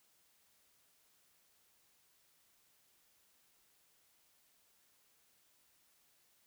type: silence
effects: white hiss -72 dBFS RMS until 6.46 s